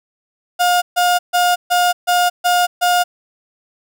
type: tone bursts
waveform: 35% pulse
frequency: 712 Hz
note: F5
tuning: 33 cents sharp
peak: -10 dBFS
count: 7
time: 0.59-3.04 s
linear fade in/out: 20 ms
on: 230 ms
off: 140 ms
effects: none